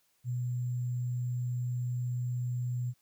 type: tone with sample-and-hold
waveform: sine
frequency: 123.47 Hz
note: B2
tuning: in tune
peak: -30 dBFS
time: 0.24-2.94 s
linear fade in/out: 50 ms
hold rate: 7350 Hz
effects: white hiss -72 dBFS RMS until 3.01 s